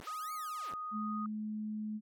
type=linear two-way sweep; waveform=5% pulse; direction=up then down; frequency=35.62 to 2300 to 35.62 Hz; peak=-38 dBFS; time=0-0.74 s; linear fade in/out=0 ms; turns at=0.33 s
type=tone with pitch glide; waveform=sine; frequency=1251 to 1243.1 Hz; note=D#6 to D#6; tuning=+9 to -2 cents; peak=-38 dBFS; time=0.07-1.26 s; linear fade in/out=2 ms; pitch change=-11 cents; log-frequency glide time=0.24-0.54 s
type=tone; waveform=sine; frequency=214 Hz; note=A3; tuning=48 cents flat; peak=-36 dBFS; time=0.91-2.01 s; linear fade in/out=50 ms
effects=none